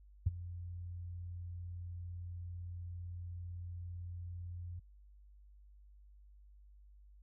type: tone with ADSR envelope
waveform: sine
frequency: 87.8 Hz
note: F2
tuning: 10 cents sharp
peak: -24 dBFS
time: 0.26-4.8 s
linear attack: 9 ms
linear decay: 24 ms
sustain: -18 dB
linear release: 12 ms
effects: added 50 Hz sine -57 dBFS peak until 7.22 s